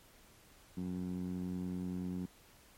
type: tone with band-pass filter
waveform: 15% pulse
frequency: 90.6 Hz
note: F#2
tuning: 36 cents flat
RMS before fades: -39 dBFS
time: 0.77-2.26 s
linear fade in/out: 5 ms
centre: 200 Hz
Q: 2.1
effects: pink hiss -62 dBFS RMS until 2.77 s + MP3 64 kbps